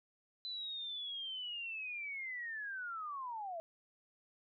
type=linear sweep; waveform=sine; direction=down; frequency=4029 to 640 Hz; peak=-40 dBFS; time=0.45-3.6 s; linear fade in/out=0 ms; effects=none